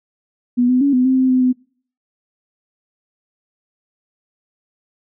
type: tone with pitch steps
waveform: sine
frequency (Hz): 244.9 / 252.6 / 281.2 / 252.1 / 261 / 259.5 / 255.7 / 253.3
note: B3 / B3 / C#4 / B3 / C4 / C4 / C4 / B3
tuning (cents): -14 / +39 / +25 / +36 / -4 / -14 / -40 / +44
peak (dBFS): -11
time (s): 0.57-1.53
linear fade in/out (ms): 20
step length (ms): 120
effects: noise-tail reverb RT60 0.5 s tail -24 dB re dry